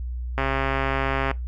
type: click train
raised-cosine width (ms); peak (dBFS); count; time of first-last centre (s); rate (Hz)
0.5; -9; 127; 0.38-1.313; 135
effects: noise-tail reverb RT60 0.2 s tail -21 dB re dry + added 61 Hz sine -27 dBFS peak until 1.47 s